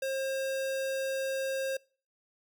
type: tone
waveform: square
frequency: 535 Hz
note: C5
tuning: 38 cents sharp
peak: -31 dBFS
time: 0.02-1.77 s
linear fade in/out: 5 ms
effects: noise-tail reverb RT60 0.4 s tail -25 dB re dry